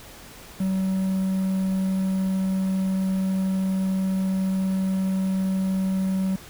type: tone with quantisation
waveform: triangle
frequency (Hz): 189.9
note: F#3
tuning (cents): +45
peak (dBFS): -19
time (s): 0.6-6.36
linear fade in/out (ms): 5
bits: 8
effects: pink hiss -44 dBFS RMS until 6.49 s